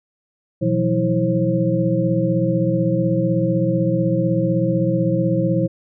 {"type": "tone cluster", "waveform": "sine", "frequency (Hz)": [123, 166.2, 182.1, 325.8, 534], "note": ["B2", "E3", "F#3", "E4", "C5"], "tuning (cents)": [-7, 15, -27, -20, 35], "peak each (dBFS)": -22, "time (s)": [0.61, 5.68], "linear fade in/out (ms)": 20, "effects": []}